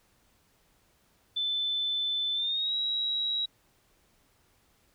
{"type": "tone with pitch glide", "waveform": "sine", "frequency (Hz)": [3520, 3861], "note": ["A7", "B7"], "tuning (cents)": [0, -40], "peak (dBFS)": -27, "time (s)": [1.36, 3.46], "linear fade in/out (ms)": 10, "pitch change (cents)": 160, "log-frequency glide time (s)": [2.34, 2.74], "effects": ["pink hiss -67 dBFS RMS until 4.94 s"]}